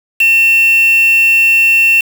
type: tone with quantisation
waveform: sine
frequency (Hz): 2700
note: E7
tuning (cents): +41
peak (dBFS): -6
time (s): 0.2-2.01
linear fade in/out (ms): 5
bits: 3
effects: none